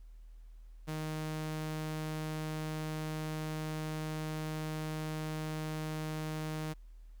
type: tone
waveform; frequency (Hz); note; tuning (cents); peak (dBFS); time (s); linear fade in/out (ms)
sawtooth; 155.56; D#3; 0; -32; 0.87-6.74; 20
effects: added 40 Hz sine -49 dBFS peak until 7.2 s + pink hiss -75 dBFS RMS until 7.2 s